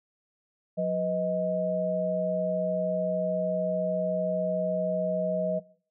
sine tone cluster, 180.5 / 495.6 / 629 Hz, F#3 / B4 / D#5, -43 / +6 / +19 cents, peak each -30 / -34 / -27 dBFS, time 0.77-5.6 s, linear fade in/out 20 ms, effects noise-tail reverb RT60 0.5 s tail -21 dB re dry

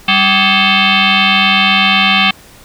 sine tone with frequency modulation, 196 Hz, G3, in tune, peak -7 dBFS, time 0.08-2.31 s, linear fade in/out 5 ms, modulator 480 Hz, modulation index 7.1, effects pink hiss -40 dBFS RMS until 2.64 s

